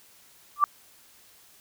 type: tone with exponential growth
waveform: sine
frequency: 1169 Hz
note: D6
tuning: 8 cents flat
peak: -11 dBFS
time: 0.56-0.64 s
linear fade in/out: 1 ms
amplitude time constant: 16 ms
effects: white hiss -56 dBFS RMS until 1.6 s